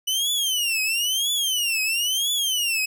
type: tone with vibrato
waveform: sawtooth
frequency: 2960 Hz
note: F#7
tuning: in tune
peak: -18 dBFS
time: 0.07-2.86 s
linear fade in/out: 10 ms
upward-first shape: triangle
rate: 1 Hz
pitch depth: 280 cents each way
effects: none